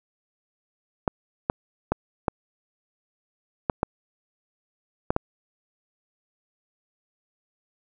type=clicks; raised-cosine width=1 ms; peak=-7 dBFS; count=8; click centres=1.078 / 1.499 / 1.92 / 2.282 / 3.698 / 3.831 / 5.105 / 5.164 s; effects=none